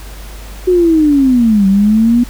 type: linear two-way sweep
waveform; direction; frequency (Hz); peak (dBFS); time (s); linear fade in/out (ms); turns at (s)
sine; down then up; 370 to 190.9 to 244.9; -6; 0.67-2.24; 10; 1.67
effects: added 50 Hz sine -27 dBFS peak until 2.29 s + pink hiss -35 dBFS RMS until 2.29 s